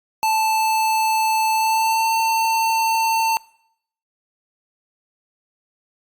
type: tone with pitch glide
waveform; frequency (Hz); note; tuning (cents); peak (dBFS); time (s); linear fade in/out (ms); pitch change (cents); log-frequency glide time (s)
square; 880 to 898; A5 to A5; 0 to +35; -17; 0.23-3.37; 0; +35; 1.54-2.09
effects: noise-tail reverb RT60 0.7 s tail -23 dB re dry + Opus 48 kbps

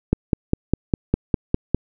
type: click train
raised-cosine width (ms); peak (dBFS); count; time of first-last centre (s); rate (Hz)
3; -3; 9; 0.13-1.746; 4.95
effects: none

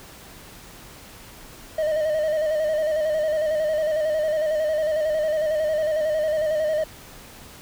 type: tone with vibrato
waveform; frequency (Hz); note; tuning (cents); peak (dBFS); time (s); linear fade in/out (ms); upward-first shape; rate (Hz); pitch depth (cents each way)
triangle; 619; D#5; -9; -18; 1.78-6.84; 5; square; 11; 40
effects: pink hiss -44 dBFS RMS until 7.61 s

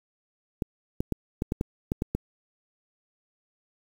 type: clicks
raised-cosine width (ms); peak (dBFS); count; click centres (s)
3; -13; 9; 0.622 / 1.005 / 1.123 / 1.421 / 1.521 / 1.611 / 1.919 / 2.021 / 2.15
effects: 7-bit

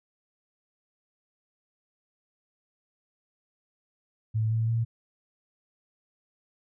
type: tone with pitch steps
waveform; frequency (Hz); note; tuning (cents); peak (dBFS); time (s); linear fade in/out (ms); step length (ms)
sine; 110.1 / 112.48 / 114.91; A2 / A2 / A#2; +2 / +39 / -24; -23; 4.34-4.85; 20; 170
effects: none

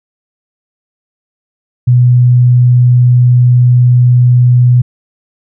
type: tone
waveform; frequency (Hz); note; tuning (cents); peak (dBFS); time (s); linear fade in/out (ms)
sine; 123.47; B2; 0; -3; 1.87-4.82; 10
effects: none

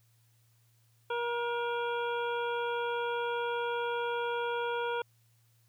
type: harmonic tone with a mistuned harmonic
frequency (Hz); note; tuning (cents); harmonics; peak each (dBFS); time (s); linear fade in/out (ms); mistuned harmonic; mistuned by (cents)
475.1; A#4; +33; 1 / 2 / 3 / 5 / 6 / 7; -33 / -35 / -38 / -46 / -50 / -45; 1.1-5.02; 5; 6; -52
effects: added 115 Hz sine -65 dBFS peak until 5.68 s + white hiss -72 dBFS RMS until 5.68 s

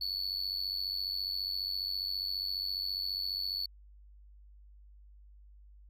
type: tone with amplitude modulation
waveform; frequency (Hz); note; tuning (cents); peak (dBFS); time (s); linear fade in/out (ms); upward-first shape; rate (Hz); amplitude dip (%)
triangle; 4435; C#8; 0; -28; 0.01-3.66; 5; sine; 94.7; 80
effects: added 50 Hz sine -53 dBFS peak until 5.89 s

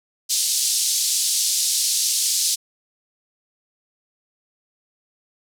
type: band-pass noise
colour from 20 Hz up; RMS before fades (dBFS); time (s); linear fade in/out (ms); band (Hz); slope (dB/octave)
pink; -21; 0.29-2.56; 20; 4300 to 11000; 24
effects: none

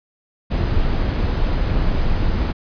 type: noise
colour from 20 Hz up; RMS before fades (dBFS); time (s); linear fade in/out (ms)
brown; -18; 0.5-2.53; 20
effects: resampled to 11025 Hz

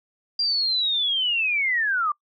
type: linear sweep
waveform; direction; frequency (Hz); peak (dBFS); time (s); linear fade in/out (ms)
sine; down; 4800 to 1155; -20; 0.39-2.12; 5
effects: noise-tail reverb RT60 0.1 s tail -26 dB re dry

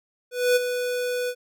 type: tone with ADSR envelope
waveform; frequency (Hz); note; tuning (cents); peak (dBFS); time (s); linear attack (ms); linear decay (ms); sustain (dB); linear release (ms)
square; 493.9; B4; 0; -16; 0.31-1.35; 250; 22; -9; 63
effects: none

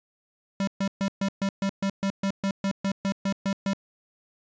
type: tone bursts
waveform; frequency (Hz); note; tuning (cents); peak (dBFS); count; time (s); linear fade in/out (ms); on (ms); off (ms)
square; 196; G3; 0; -24; 16; 0.6-3.734; 2; 74; 130
effects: resampled to 16000 Hz

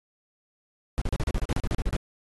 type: noise bursts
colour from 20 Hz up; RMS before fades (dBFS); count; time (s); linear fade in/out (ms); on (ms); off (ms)
brown; -25; 14; 0.98-1.965; 0; 36; 37
effects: AAC 32 kbps

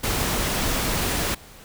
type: noise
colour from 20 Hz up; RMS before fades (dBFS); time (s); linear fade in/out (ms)
pink; -24; 0.03-1.35; 10
effects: pink hiss -46 dBFS RMS until 1.64 s

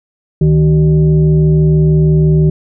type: tone with frequency modulation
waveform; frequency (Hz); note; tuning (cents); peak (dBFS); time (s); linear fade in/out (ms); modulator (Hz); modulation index
sine; 155.56; D#3; 0; -6; 0.41-2.5; 5; 225; 0.63
effects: none

